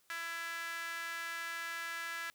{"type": "tone with high-pass filter", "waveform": "sawtooth", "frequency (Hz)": 333.9, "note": "E4", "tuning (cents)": 22, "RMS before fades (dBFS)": -41, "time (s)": [0.1, 2.3], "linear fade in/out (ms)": 0, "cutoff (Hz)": 1600, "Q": 3.3, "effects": ["white hiss -71 dBFS RMS until 2.34 s"]}